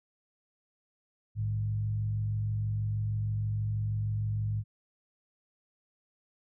sine tone with frequency modulation, 106.5 Hz, G#2, 44 cents sharp, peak -28 dBFS, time 1.35-4.64 s, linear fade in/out 50 ms, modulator 46.3 Hz, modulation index 0.48, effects none

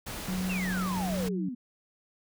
pink noise, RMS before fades -38 dBFS, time 0.06-1.29 s, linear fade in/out 10 ms
sine tone, 185 Hz, F#3, in tune, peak -29 dBFS, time 0.28-1.49 s, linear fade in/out 5 ms
sine exponential sweep, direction down, 2840 to 233.1 Hz, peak -34 dBFS, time 0.49-1.55 s, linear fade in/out 10 ms
effects none

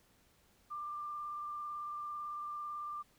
sine tone with vibrato, 1188 Hz, D6, 20 cents sharp, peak -39 dBFS, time 0.7-3.03 s, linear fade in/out 20 ms, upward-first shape sine, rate 18 Hz, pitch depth 14 cents each way, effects pink hiss -69 dBFS RMS until 3.18 s

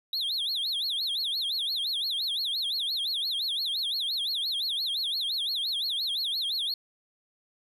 triangle tone with vibrato, 3729 Hz, A#7, in tune, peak -26 dBFS, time 0.13-6.74 s, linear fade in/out 2 ms, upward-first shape sine, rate 5.8 Hz, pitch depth 270 cents each way, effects none

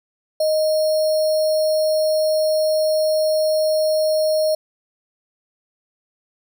sine tone with sample-and-hold, 622.3 Hz, D#5, in tune, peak -15 dBFS, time 0.4-4.55 s, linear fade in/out 5 ms, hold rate 4900 Hz, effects none

